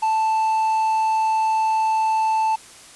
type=tone with quantisation; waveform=triangle; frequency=880 Hz; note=A5; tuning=in tune; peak=-15 dBFS; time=0.02-2.56 s; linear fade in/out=10 ms; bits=7; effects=white hiss -44 dBFS RMS until 2.95 s + resampled to 24000 Hz